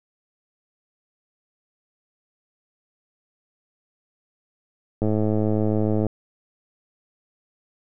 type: click train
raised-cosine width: 2 ms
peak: -10 dBFS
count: 113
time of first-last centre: 5.02-6.067 s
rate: 107 Hz
effects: none